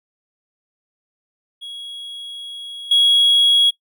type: tone with level steps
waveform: triangle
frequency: 3322 Hz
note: G#7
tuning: in tune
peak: -28 / -8 dBFS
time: 1.61-3.71 s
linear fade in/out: 20 ms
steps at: 2.91 s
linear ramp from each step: 5 ms
effects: noise-tail reverb RT60 0.1 s tail -22 dB re dry + tanh soft clip ceiling -5 dBFS